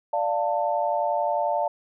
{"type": "chord", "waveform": "sine", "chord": "D minor", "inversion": "none", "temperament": "equal with one note detuned", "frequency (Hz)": [587.3, 698.5, 890.2], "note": ["D5", "F5", "A5"], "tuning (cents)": [0, 0, 20], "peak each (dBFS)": -26, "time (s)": [0.13, 1.68], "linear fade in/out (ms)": 5, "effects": []}